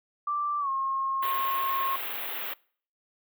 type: tone with pitch glide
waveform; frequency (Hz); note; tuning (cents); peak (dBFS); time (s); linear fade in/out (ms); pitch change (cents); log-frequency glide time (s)
sine; 1174 to 1076.6; D6 to C6; -1 to +49; -26; 0.27-1.96; 5; -150; 0.6-0.69
type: band-stop noise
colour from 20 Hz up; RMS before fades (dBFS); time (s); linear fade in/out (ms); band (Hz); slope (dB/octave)
white; -34; 1.22-2.54; 10; 3500 to 13000; 48
effects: noise-tail reverb RT60 0.5 s tail -24 dB re dry + high-pass 400 Hz 12 dB/octave